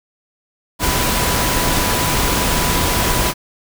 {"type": "tone in noise", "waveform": "sine", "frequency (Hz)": 987.8, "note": "B5", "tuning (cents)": 0, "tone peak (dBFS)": -25, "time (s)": [0.79, 3.34], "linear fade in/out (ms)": 50, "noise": "pink", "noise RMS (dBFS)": -17, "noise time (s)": [0.79, 3.34], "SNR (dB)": -11, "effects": []}